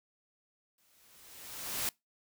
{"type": "noise with exponential growth", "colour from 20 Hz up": "white", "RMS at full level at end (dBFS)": -32, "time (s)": [0.78, 1.89], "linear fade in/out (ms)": 2, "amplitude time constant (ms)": 240, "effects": ["noise-tail reverb RT60 0.2 s tail -25 dB re dry"]}